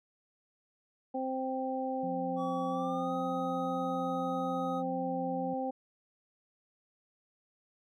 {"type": "harmonic tone", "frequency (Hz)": 261.6, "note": "C4", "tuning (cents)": 0, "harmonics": [1, 2, 3], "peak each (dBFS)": [-36, -36, -36], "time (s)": [1.14, 5.71], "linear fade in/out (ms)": 10}
{"type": "tone with vibrato", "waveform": "sine", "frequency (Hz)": 177.5, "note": "F3", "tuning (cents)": 28, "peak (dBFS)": -39, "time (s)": [2.03, 5.54], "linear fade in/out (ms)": 5, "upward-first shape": "sine", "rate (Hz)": 1.8, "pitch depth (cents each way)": 10}
{"type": "tone with pitch glide", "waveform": "triangle", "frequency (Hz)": [1139, 1256.5], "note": ["C#6", "D#6"], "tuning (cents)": [47, 17], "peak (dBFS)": -37, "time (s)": [2.36, 4.83], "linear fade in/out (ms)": 50, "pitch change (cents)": 170, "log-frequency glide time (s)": [2.69, 3.13]}
{"effects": []}